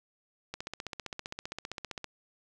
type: click train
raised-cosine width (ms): 0.2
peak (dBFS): -20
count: 24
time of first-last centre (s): 0.54-2.043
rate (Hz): 15.3
effects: none